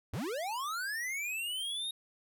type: linear sweep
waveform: square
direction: up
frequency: 69.3 to 3764 Hz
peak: -35 dBFS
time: 0.13-1.91 s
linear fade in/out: 5 ms
effects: none